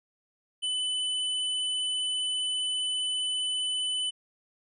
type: tone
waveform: square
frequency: 3005 Hz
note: F#7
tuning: 26 cents sharp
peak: -28 dBFS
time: 0.62-4.11 s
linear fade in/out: 20 ms
effects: resampled to 24000 Hz